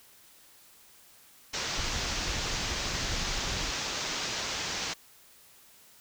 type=low-pass noise; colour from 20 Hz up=white; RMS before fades=-34 dBFS; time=1.53-4.94 s; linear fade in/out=10 ms; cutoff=6600 Hz; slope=48 dB/octave
type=noise with tremolo; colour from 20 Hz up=brown; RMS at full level=-34 dBFS; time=1.77-3.71 s; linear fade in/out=20 ms; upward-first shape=triangle; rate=12 Hz; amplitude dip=50%
effects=white hiss -57 dBFS RMS until 6 s